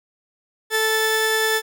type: tone pair together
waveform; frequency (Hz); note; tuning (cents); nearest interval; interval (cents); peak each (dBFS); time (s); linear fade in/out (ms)
sawtooth; 440 / 1749.9; A4 / A6; 0 / -10; 2 octaves; 2390; -17; 0.7-1.62; 50
effects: none